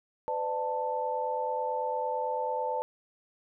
sine tone cluster, 506 / 595 / 884 Hz, B4 / D5 / A5, +42 / +22 / +8 cents, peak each -33 / -36 / -31 dBFS, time 0.28-2.82 s, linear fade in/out 0 ms, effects none

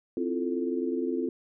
sine chord, F major seventh, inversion second, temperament equal, 261.6 / 329.6 / 349.2 / 440 Hz, C4 / E4 / F4 / A4, 0 / 0 / 0 / 0 cents, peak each -31 / -34 / -31 / -34 dBFS, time 0.17-1.29 s, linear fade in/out 2 ms, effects none

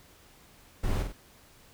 brown noise with echo, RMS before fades -29 dBFS, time 0.83-1.03 s, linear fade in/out 10 ms, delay 47 ms, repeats 2, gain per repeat -5 dB, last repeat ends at 1.124 s, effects pink hiss -57 dBFS RMS until 1.73 s

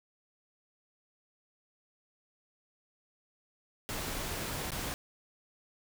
pink noise with dropouts, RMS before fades -37 dBFS, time 3.89-4.94 s, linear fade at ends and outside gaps 0 ms, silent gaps 4.705-4.719 s, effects none

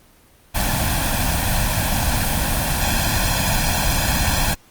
pink noise with comb filter, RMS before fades -19 dBFS, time 0.54-4.55 s, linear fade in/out 20 ms, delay 1.2 ms, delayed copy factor +0.95, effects pink hiss -52 dBFS RMS until 4.7 s + Opus 24 kbps

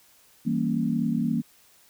sine chord, E diminished seventh, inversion none, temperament equal, 164.81 / 196 / 233.1 / 277.2 Hz, E3 / G3 / Bb3 / Db4, 0 / 0 / 0 / 0 cents, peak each -29 / -30 / -25 / -31 dBFS, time 0.45-1.42 s, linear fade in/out 20 ms, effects white hiss -58 dBFS RMS until 1.89 s

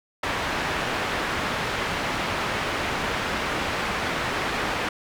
white low-pass noise, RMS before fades -27 dBFS, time 0.23-4.89 s, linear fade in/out 5 ms, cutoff 2000 Hz, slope 12 dB/octave, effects none

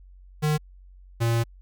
square tone pair in turn, 152 / 116 Hz, D#3 / A#2, -40 / -8 cents, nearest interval perfect fourth, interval 468 cents, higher first, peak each -21 dBFS, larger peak neither, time 0.42-0.58 / 1.2-1.44 s, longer second, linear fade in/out 20 ms, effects added 46 Hz sine -46 dBFS peak until 1.61 s

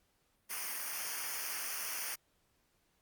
white noise with comb filter, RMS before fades -39 dBFS, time 0.49-2.16 s, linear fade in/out 20 ms, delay 0.26 ms, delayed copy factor -0.9, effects pink hiss -75 dBFS RMS until 3.01 s + Opus 48 kbps

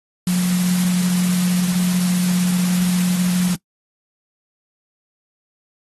sine tone in noise, 180 Hz, F#3, 47 cents flat, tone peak -15 dBFS, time 0.27-3.55 s, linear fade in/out 2 ms, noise white, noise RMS -27 dBFS, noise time 0.27-3.55 s, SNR +9 dB, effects noise-tail reverb RT60 0.1 s tail -21 dB re dry + AAC 32 kbps

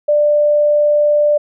sine tone, 592 Hz, D5, 14 cents sharp, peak -9 dBFS, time 0.08-1.38 s, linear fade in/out 10 ms, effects none

